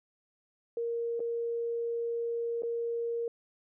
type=tone with dropouts; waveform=sine; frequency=467 Hz; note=A#4; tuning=3 cents sharp; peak=-30 dBFS; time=0.77-3.28 s; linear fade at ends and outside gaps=2 ms; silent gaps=1.195-1.202 / 2.622-2.633 s; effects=none